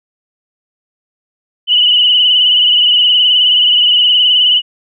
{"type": "tone with vibrato", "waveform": "sine", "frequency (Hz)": 2960, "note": "F#7", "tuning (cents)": 0, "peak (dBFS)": -6, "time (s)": [1.67, 4.62], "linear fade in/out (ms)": 50, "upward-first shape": "sine", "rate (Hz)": 19, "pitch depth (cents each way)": 53, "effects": []}